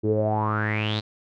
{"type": "tone with low-pass filter sweep", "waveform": "sawtooth", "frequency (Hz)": 106.9, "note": "A2", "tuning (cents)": -49, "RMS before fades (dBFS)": -24, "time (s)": [0.03, 1.01], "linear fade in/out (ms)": 20, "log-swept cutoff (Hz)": [360, 4200], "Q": 9.6, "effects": []}